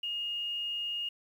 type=tone with quantisation; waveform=sine; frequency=2849 Hz; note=F7; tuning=34 cents sharp; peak=-32 dBFS; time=0.03-1.09 s; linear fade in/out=5 ms; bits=10; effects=none